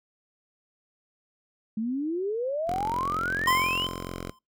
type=exponential sweep; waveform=sine; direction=up; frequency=211.7 to 3136 Hz; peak=-26 dBFS; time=1.77-3.87 s; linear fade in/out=5 ms
type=tone; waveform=5% pulse; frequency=44.32 Hz; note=F1; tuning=26 cents sharp; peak=-23 dBFS; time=2.67-4.31 s; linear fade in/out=10 ms
type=tone with exponential decay; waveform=square; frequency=1038 Hz; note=C6; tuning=14 cents flat; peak=-20 dBFS; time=3.47-4.39 s; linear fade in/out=5 ms; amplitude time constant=200 ms
effects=noise-tail reverb RT60 0.2 s tail -23 dB re dry